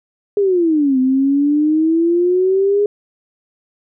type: exponential two-way sweep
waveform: sine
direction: down then up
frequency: 415.3 to 255.8 to 415.3 Hz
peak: -11 dBFS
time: 0.37-2.86 s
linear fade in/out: 2 ms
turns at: 0.99 s
effects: none